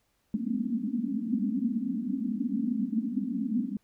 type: band-pass noise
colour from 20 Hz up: white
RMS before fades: -30 dBFS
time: 0.34-3.77 s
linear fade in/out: 2 ms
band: 200 to 270 Hz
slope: 96 dB/octave
effects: pink hiss -73 dBFS RMS until 3.83 s